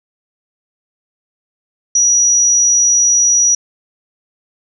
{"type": "tone", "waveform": "sine", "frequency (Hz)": 5820, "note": "F#8", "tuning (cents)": -29, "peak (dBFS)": -8, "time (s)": [1.95, 3.55], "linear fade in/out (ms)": 5, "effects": []}